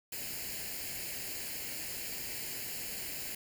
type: noise with comb filter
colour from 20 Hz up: white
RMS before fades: -40 dBFS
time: 0.12-3.35 s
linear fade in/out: 5 ms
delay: 0.42 ms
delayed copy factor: +0.7
effects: none